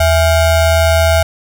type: ring-modulated tone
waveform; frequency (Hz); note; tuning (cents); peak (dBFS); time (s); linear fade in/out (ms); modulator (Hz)
square; 370.5; F#4; +2; -6; 0-1.23; 5; 289
effects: none